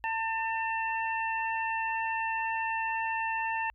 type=harmonic tone; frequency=898 Hz; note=A5; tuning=35 cents sharp; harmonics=1 / 2 / 3; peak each=-31 / -34 / -36 dBFS; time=0.04-3.7 s; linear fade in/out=0 ms; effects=added 54 Hz sine -59 dBFS peak until 3.74 s